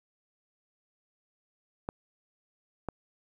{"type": "clicks", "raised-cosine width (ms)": 1, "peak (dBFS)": -19, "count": 2, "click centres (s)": [1.889, 2.887], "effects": ["9-bit"]}